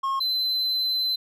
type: tone pair in turn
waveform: triangle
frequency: 1081 / 4055 Hz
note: C#6 / B7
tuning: -44 / +45 cents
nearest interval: octave + major seventh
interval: 2289 cents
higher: second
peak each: -21 dBFS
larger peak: neither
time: 0.03-0.2 / 0.2-1.16 s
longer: second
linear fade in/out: 10 ms
effects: none